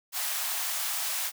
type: high-pass noise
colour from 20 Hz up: white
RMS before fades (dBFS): -31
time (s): 0.12-1.32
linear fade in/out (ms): 50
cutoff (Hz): 630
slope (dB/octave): 48
effects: none